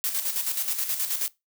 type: noise with tremolo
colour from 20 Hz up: blue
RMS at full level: -26 dBFS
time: 0.04-1.28 s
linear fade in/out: 0 ms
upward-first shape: square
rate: 9.4 Hz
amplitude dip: 55%
effects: noise-tail reverb RT60 0.2 s tail -21 dB re dry